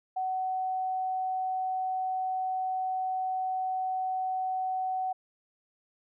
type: tone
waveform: sine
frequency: 750 Hz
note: F#5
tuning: 23 cents sharp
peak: -28 dBFS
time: 0.16-5.13 s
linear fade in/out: 10 ms
effects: none